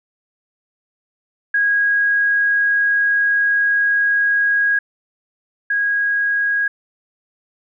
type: tone pair in turn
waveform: sine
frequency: 1645 / 1645 Hz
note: G#6 / G#6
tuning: -17 / -17 cents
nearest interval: unison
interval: 0 cents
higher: neither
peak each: -13 / -15 dBFS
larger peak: first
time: 1.54-4.79 / 5.7-6.68 s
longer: first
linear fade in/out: 5 ms
effects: none